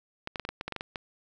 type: clicks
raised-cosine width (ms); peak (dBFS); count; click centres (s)
0.3; -18; 11; 0.274 / 0.358 / 0.397 / 0.451 / 0.49 / 0.611 / 0.68 / 0.723 / 0.763 / 0.809 / 0.958
effects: none